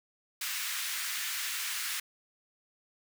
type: high-pass noise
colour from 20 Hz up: pink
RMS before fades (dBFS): -35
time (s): 0.41-2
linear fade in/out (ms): 5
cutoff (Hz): 1500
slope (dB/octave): 24
effects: none